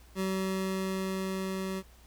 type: tone with level ramp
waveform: 25% pulse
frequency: 190 Hz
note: F#3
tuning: 46 cents sharp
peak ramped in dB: -25 to -29 dBFS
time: 0.15-1.83 s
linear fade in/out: 50 ms
effects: added 60 Hz sine -54 dBFS peak until 2.06 s + pink hiss -60 dBFS RMS until 2.06 s